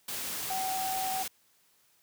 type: tone in noise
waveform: sine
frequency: 760 Hz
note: F#5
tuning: 46 cents sharp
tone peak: -31 dBFS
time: 0.5-1.23 s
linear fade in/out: 5 ms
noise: white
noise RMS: -36 dBFS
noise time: 0.08-1.28 s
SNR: +2 dB
effects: white hiss -67 dBFS RMS until 2.02 s + high-pass 60 Hz 12 dB/octave